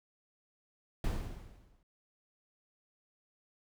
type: noise with exponential decay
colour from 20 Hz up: brown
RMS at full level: -30 dBFS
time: 1.04-1.83 s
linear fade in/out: 2 ms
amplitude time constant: 170 ms
effects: none